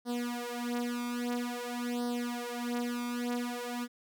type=tone with flanger; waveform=sawtooth; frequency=241.8 Hz; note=B3; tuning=36 cents flat; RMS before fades=-35 dBFS; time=0.05-3.88 s; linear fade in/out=50 ms; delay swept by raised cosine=0.2 to 5 ms; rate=0.5 Hz; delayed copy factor=+0.95; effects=none